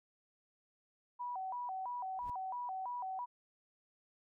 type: tone with vibrato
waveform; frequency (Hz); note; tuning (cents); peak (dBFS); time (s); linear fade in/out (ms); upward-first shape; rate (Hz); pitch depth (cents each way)
sine; 860; A5; -40; -38; 1.19-3.26; 20; square; 3; 220
type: noise with exponential growth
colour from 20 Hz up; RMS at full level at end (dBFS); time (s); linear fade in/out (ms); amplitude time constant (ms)
brown; -45; 2.14-2.3; 1; 34
effects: none